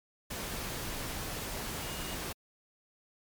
sine tone in noise, 2860 Hz, F7, 41 cents sharp, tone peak -47 dBFS, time 1.82-2.15 s, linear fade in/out 10 ms, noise pink, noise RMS -38 dBFS, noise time 0.3-2.33 s, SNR -12 dB, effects MP3 96 kbps

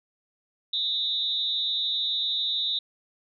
sine tone with amplitude modulation, 3729 Hz, A#7, in tune, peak -20 dBFS, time 0.73-2.79 s, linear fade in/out 5 ms, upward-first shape sine, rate 247 Hz, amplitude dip 100%, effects none

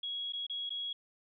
sine tone with dropouts, 3322 Hz, G#7, in tune, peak -35 dBFS, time 0.03-0.93 s, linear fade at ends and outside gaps 5 ms, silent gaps 0.324-0.333 / 0.467-0.497 / 0.694-0.704 s, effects none

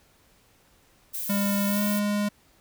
violet noise, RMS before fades -32 dBFS, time 1.13-2 s, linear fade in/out 20 ms
square tone with pitch glide, 201.4 to 206.1 Hz, G3 to G#3, +47 to -13 cents, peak -24 dBFS, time 1.29-2.29 s, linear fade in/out 10 ms, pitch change +40 cents, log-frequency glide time 1.67-1.81 s
effects pink hiss -61 dBFS RMS until 2.6 s

